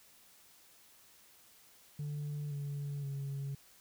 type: tone with pitch steps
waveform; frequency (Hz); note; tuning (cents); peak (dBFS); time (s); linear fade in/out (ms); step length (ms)
sine; 146.83 / 142.73 / 138.75; D3 / D3 / C#3; 0 / -49 / +2; -34; 1.99-3.55; 5; 520
effects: tanh soft clip ceiling -35 dBFS + white hiss -62 dBFS RMS until 3.8 s